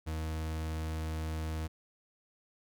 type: tone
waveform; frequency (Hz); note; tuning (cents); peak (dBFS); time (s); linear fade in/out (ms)
40% pulse; 79.2; D#2; +31; -33; 0.06-1.68; 20
effects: none